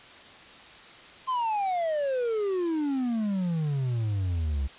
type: exponential sweep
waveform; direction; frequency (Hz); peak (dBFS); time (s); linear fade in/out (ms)
triangle; down; 1060 to 65.41; -23; 1.27-4.68; 20
effects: white hiss -48 dBFS RMS until 4.78 s + resampled to 8000 Hz